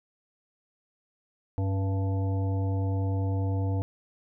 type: harmonic tone with a mistuned harmonic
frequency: 97.2 Hz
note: G2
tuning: 14 cents flat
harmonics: 1 / 3 / 5 / 7 / 9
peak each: -25 / -35 / -39 / -42 / -44 dBFS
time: 1.58-3.82 s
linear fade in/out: 0 ms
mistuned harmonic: 3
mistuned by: -61 cents
effects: none